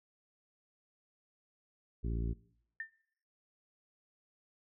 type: harmonic tone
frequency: 57 Hz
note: A#1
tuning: 38 cents flat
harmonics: 1 / 2 / 3 / 4 / 5 / 6 / 7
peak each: -34 / -40 / -44 / -46 / -48 / -50 / -51 dBFS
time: 2.03-2.34 s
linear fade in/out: 20 ms
type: tone with exponential decay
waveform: sine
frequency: 1800 Hz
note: A6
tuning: 39 cents sharp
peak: -34 dBFS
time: 2.8-2.92 s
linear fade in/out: 2 ms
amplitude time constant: 24 ms
effects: noise-tail reverb RT60 0.7 s tail -21 dB re dry